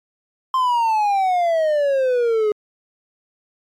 triangle exponential sweep, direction down, 1055 to 415.3 Hz, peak -13 dBFS, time 0.54-2.52 s, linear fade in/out 2 ms, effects MP3 96 kbps

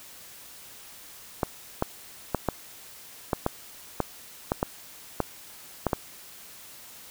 clicks, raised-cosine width 1 ms, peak -9 dBFS, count 12, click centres 1.432 / 1.824 / 2.347 / 2.487 / 3.332 / 3.464 / 4.003 / 4.519 / 4.629 / 5.203 / 5.867 / 5.932 s, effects white hiss -47 dBFS RMS until 7.1 s

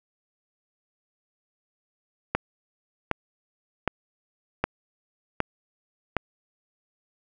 click train, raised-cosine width 0.5 ms, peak -7 dBFS, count 6, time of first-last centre 2.35-6.167 s, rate 1.31 Hz, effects none

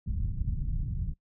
pink low-pass noise, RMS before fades -31 dBFS, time 0.06-1.14 s, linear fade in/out 10 ms, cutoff 150 Hz, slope 24 dB/octave, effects noise-tail reverb RT60 0.1 s tail -19 dB re dry

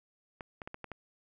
clicks, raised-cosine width 0.5 ms, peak -26 dBFS, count 6, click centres 0.408 / 0.618 / 0.675 / 0.744 / 0.843 / 0.917 s, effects none

